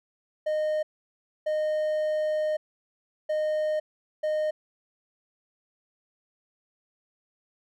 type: tone bursts at uneven times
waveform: triangle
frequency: 615 Hz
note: D#5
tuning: 20 cents flat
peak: -22 dBFS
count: 4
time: 0.46-0.83 / 1.46-2.57 / 3.29-3.8 / 4.23-4.51 s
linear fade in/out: 10 ms
effects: none

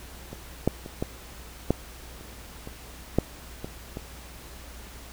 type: clicks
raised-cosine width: 2 ms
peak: -23 / -7 / -24 / -13 / -7 / -30 / -25 / -6 / -20 / -20 dBFS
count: 10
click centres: 0.33 / 0.676 / 0.861 / 1.025 / 1.706 / 2.21 / 2.674 / 3.186 / 3.645 / 3.971 s
effects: added 60 Hz sine -45 dBFS peak until 5.12 s + pink hiss -46 dBFS RMS until 5.12 s

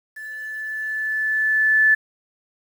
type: tone with level ramp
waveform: sine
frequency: 1743 Hz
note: A6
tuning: 17 cents flat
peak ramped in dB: -32 to -11 dBFS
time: 0.16-1.95 s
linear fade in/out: 10 ms
effects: 8-bit

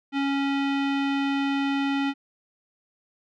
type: tone with low-pass filter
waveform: square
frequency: 277.2 Hz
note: C#4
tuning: in tune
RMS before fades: -25 dBFS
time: 0.12-2.14 s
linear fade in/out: 50 ms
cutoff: 2900 Hz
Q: 1.8
effects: none

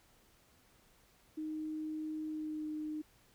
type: tone with pitch glide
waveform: sine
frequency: 310.5 to 306.4 Hz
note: D#4 to D#4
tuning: -3 to -27 cents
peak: -37 dBFS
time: 1.37-3.02 s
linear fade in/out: 10 ms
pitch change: -24 cents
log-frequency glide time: 2.25-2.69 s
effects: pink hiss -67 dBFS RMS until 3.34 s

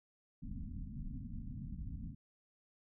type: low-pass noise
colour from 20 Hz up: pink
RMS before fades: -44 dBFS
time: 0.42-2.15 s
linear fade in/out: 10 ms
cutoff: 270 Hz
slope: 96 dB/octave
effects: none

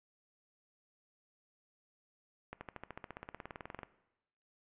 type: accelerating click train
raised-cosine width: 0.5 ms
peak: -28 dBFS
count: 23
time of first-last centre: 2.53-3.832 s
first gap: 80 ms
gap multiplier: 0.97
effects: noise-tail reverb RT60 0.9 s tail -17 dB re dry + resampled to 8000 Hz

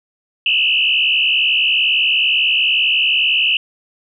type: tone with frequency modulation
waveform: sine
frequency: 2794 Hz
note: F7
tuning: in tune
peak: -12 dBFS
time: 0.46-3.57 s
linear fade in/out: 2 ms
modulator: 71.1 Hz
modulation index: 3
effects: none

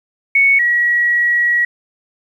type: tone pair in turn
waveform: sine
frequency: 2217 / 1916.9 Hz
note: C#7 / A#6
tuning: 0 / +48 cents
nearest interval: minor third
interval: 252 cents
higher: first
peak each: -8 / -11 dBFS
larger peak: first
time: 0.35-0.59 / 0.59-1.65 s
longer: second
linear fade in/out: 5 ms
effects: 8-bit

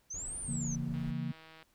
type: linear two-way sweep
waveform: sine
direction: up then down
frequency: 5930 to 9397 to 5930 Hz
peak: -38 dBFS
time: 0.1-0.76 s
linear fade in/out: 10 ms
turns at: 0.39 s
type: noise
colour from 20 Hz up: brown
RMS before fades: -47 dBFS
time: 0.14-1.11 s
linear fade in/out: 2 ms
type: chord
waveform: sine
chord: A# diminished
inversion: first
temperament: just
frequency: 139.85 / 167.82 / 233.1 Hz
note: C#3 / E3 / A#3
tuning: +16 / +31 / 0 cents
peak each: -37 / -38 / -38 dBFS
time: 0.48-1.32 s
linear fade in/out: 5 ms
type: click train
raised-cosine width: 0.3 ms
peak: -38 dBFS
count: 111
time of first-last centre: 0.94-1.627 s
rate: 160 Hz
effects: pink hiss -71 dBFS RMS until 1.74 s

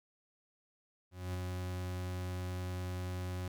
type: tone with ADSR envelope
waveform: 40% pulse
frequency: 91 Hz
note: F#2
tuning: 28 cents flat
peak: -34 dBFS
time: 1.11-3.48 s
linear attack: 230 ms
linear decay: 13 ms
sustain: -2 dB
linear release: 3 ms
effects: none

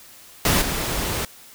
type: noise with level steps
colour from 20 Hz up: pink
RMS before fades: -18 / -25 dBFS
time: 0.45-1.25 s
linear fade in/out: 2 ms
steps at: 0.61 s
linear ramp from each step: 10 ms
effects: white hiss -46 dBFS RMS until 1.54 s

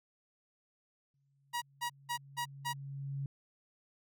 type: tone with exponential growth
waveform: sine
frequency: 138.5 Hz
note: C#3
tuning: 1 cent flat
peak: -34 dBFS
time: 1.14-3.26 s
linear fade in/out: 2 ms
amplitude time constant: 460 ms
type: tone bursts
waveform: sawtooth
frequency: 957 Hz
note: A#5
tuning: 45 cents sharp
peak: -30 dBFS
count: 5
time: 1.53-2.735 s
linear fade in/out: 20 ms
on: 89 ms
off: 190 ms
effects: none

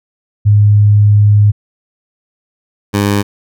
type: tone pair in turn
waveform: sine / 15% pulse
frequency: 103.83 / 101.52 Hz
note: G#2 / G#2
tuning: 0 / -39 cents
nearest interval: unison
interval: 39 cents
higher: first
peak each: -4 dBFS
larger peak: neither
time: 0.45-1.52 / 2.93-3.23 s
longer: first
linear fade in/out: 20 ms
effects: none

